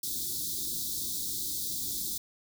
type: band-stop noise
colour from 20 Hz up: white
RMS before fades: -34 dBFS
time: 0.03-2.18 s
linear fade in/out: 5 ms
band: 380 to 3500 Hz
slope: 96 dB/octave
effects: none

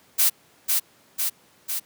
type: noise with echo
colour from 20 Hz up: blue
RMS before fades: -18 dBFS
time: 0.18-0.3 s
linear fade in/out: 20 ms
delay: 500 ms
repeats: 3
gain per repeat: -3 dB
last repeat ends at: 1.8 s
effects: pink hiss -57 dBFS RMS until 1.85 s + high-pass 150 Hz 12 dB/octave

